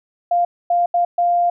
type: tone bursts at uneven times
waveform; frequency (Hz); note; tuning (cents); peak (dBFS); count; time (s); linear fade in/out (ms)
sine; 698.5; F5; 0; -13; 4; 0.31-0.45 / 0.7-0.86 / 0.94-1.05 / 1.18-1.5; 5
effects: none